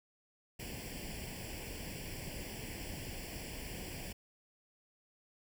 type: noise with comb filter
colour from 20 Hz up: pink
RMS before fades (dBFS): -44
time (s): 0.59-4.13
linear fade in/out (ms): 10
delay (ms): 0.39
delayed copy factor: +0.85
effects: none